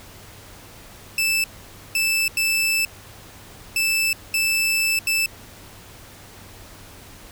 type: tone bursts at uneven times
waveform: sawtooth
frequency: 2637 Hz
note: E7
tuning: in tune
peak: -15 dBFS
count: 6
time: 1.18-1.44 / 1.95-2.28 / 2.37-2.85 / 3.76-4.13 / 4.34-4.99 / 5.07-5.26 s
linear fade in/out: 2 ms
effects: added 99 Hz sine -50 dBFS peak until 7.31 s + pink hiss -44 dBFS RMS until 7.31 s